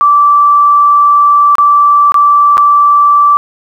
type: tone with dropouts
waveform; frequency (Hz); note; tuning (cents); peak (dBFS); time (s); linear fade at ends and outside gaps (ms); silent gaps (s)
sine; 1164; D6; -16; -3; 0.01-3.37; 0; 1.554-1.583 / 2.12-2.143 / 2.571-2.579
effects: 7-bit